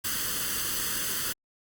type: noise with comb filter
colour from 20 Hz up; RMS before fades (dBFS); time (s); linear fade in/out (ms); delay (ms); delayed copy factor
white; -30; 0.04-1.33; 10; 0.64; +0.7
effects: Opus 48 kbps